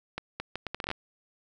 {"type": "accelerating click train", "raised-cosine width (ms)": 0.3, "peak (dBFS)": -17, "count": 11, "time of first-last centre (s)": [0.18, 0.914], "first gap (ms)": 220, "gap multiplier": 0.71, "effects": []}